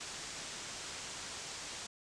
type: low-pass noise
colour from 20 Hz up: white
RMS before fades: -45 dBFS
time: 0-1.87 s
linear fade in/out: 10 ms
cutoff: 8200 Hz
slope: 48 dB/octave
effects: none